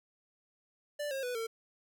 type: tone with pitch steps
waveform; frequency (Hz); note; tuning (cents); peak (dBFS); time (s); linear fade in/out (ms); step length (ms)
square; 587.3 / 538.6 / 493.9 / 452.9; D5 / C#5 / B4 / A#4; 0 / -50 / 0 / -50; -35; 0.99-1.47; 10; 120
effects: none